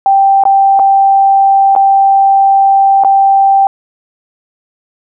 sine tone with dropouts, 784 Hz, G5, in tune, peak -4 dBFS, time 0.06-3.67 s, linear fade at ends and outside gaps 1 ms, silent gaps 0.437-0.453 / 0.792-0.796 / 1.752-1.762 / 3.037-3.047 s, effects none

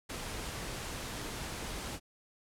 pink noise with ADSR envelope, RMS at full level -38 dBFS, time 0.09-2 s, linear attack 13 ms, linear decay 8 ms, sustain -2 dB, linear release 56 ms, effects low-pass 11000 Hz 12 dB/octave

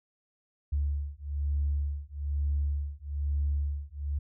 sine beating tone pair, 71.5 / 72.6 Hz, D2 / D2, -46 / -19 cents, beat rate 1.1 Hz, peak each -30 dBFS, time 0.72-4.19 s, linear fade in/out 10 ms, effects tanh soft clip ceiling -20 dBFS

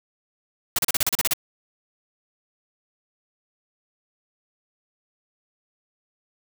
white noise bursts, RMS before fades -21 dBFS, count 10, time 0.76-1.335 s, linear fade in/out 2 ms, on 26 ms, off 35 ms, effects none

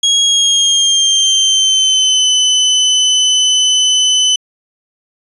30% pulse tone with pitch glide, 3293 to 3020 Hz, G#7 to F#7, -15 to +35 cents, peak -6 dBFS, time 0.03-4.36 s, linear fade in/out 5 ms, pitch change -150 cents, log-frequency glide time 0.24-2.29 s, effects resampled to 24000 Hz

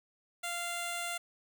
5% pulse tone with notch filter, 694 Hz, F5, 11 cents flat, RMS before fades -37 dBFS, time 0.43-1.18 s, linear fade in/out 10 ms, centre 5200 Hz, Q 0.94, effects none

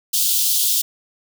white high-pass noise, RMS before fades -18 dBFS, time 0.13-0.82 s, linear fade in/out 10 ms, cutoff 3100 Hz, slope 48 dB/octave, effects none

